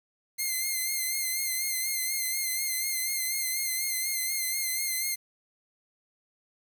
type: tone with vibrato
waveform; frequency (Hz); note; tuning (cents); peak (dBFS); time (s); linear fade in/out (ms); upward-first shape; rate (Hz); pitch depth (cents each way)
5% pulse; 2093; C7; 0; -18; 0.38-5.16; 20; sine; 4.1; 43
effects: 9-bit